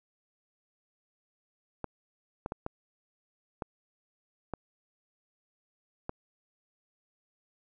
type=clicks; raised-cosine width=1 ms; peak=-20 dBFS; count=7; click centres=1.843 / 2.461 / 2.521 / 2.664 / 3.622 / 4.537 / 6.094 s; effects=none